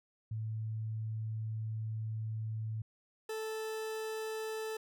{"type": "tone pair in turn", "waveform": ["sine", "40% pulse"], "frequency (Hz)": [110, 438.7], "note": ["A2", "A4"], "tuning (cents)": [0, -5], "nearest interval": "2 octaves", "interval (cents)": 2395, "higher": "second", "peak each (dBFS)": [-35, -36], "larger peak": "first", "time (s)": [[0.31, 2.82], [3.29, 4.77]], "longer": "first", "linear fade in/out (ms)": 5, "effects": []}